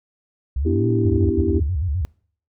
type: linear two-way sweep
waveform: sine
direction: up then down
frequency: 60.6 to 116.8 to 76.5 Hz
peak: -19 dBFS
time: 0.56-1.63 s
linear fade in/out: 5 ms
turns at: 0.87 s
type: chord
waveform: sine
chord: E minor seventh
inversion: second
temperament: equal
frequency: 246.9 / 293.7 / 329.6 / 392 Hz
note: B3 / D4 / E4 / G4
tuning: 0 / 0 / 0 / 0 cents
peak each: -25 / -27 / -22 / -23 dBFS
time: 0.65-1.6 s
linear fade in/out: 10 ms
type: tone with vibrato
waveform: sine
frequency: 80.9 Hz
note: E2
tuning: 32 cents flat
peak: -19 dBFS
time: 1.05-2.05 s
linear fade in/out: 0 ms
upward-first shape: square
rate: 7.8 Hz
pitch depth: 220 cents each way
effects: noise-tail reverb RT60 0.5 s tail -24 dB re dry + tanh soft clip ceiling -3 dBFS